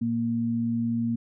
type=tone pair together; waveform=sine; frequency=116.54 / 232.9 Hz; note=A#2 / A#3; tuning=0 / -1 cents; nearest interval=octave; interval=1199 cents; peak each=-32 / -24 dBFS; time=0.01-1.16 s; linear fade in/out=10 ms; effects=none